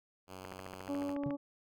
5% pulse tone, 93.5 Hz, F#2, 19 cents sharp, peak -35 dBFS, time 0.27-1.16 s, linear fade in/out 50 ms
click train, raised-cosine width 0.5 ms, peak -29 dBFS, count 13, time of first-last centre 0.45-1.307 s, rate 14 Hz
harmonic tone, 283.9 Hz, C#4, 41 cents sharp, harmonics 1 / 2 / 3 / 4, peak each -35 / -41 / -50 / -55 dBFS, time 0.88-1.37 s, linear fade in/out 20 ms
triangle tone with exponential decay, 142.9 Hz, D3, 47 cents flat, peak -31 dBFS, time 1.26-1.37 s, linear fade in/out 2 ms, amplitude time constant 23 ms
effects none

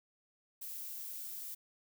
violet noise, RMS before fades -44 dBFS, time 0.61-1.55 s, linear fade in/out 10 ms, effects none

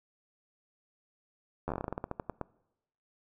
slowing click train, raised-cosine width 1 ms, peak -20 dBFS, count 17, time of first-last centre 1.68-2.413 s, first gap 11 ms, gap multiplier 1.17, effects noise-tail reverb RT60 0.9 s tail -23 dB re dry

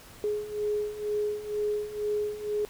sine beating tone pair, 417.5 / 419.6 Hz, G#4 / G#4, +9 / +18 cents, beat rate 2.1 Hz, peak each -33 / -29 dBFS, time 0.24-2.65 s, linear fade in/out 0 ms, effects pink hiss -50 dBFS RMS until 2.69 s

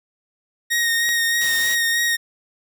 sawtooth tone with vibrato, 1864.7 Hz, A#6, in tune, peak -14 dBFS, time 0.7-2.17 s, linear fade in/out 20 ms, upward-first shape sine, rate 3.2 Hz, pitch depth 20 cents each way
click, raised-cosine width 0.2 ms, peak -15 dBFS, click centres 1.09 s
white noise, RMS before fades -31 dBFS, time 1.41-1.75 s, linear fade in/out 5 ms
effects none

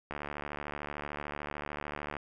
click train, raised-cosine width 0.5 ms, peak -22 dBFS, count 152, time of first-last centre 0.11-2.167 s, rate 73.4 Hz, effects none

